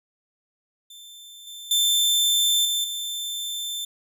sawtooth tone with level steps, 3551 Hz, A7, 15 cents sharp, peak -39 / -34 / -15 / -19 / -25 dBFS, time 0.9-3.85 s, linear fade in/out 5 ms, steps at 1.47 / 1.71 / 2.65 / 2.84 s, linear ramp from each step 2 ms, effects none

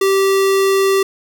square tone, 389 Hz, G4, 13 cents flat, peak -12 dBFS, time 0.01-1.03 s, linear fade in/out 5 ms, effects none

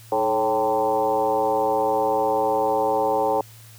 sine tone with frequency modulation, 662 Hz, E5, 7 cents sharp, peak -18 dBFS, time 0.12-3.41 s, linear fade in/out 2 ms, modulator 116 Hz, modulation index 2.4, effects added 112 Hz sine -45 dBFS peak until 3.78 s + white hiss -49 dBFS RMS until 3.78 s

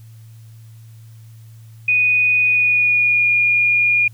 sine tone with pitch glide, 2480 to 2428 Hz, D#7 to D#7, -6 to -43 cents, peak -12 dBFS, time 1.88-4.08 s, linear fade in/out 5 ms, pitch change -37 cents, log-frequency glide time 2.42-3.29 s, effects added 112 Hz sine -38 dBFS peak until 4.13 s + white hiss -56 dBFS RMS until 4.13 s

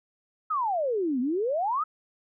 sine exponential two-way sweep, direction down then up, 1318.5 to 239 to 1318.5 Hz, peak -24 dBFS, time 0.5-1.84 s, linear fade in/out 10 ms, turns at 1.2 s, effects none

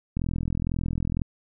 click train, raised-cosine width 5 ms, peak -15 dBFS, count 45, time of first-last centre 0.17-1.218 s, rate 42 Hz, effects none

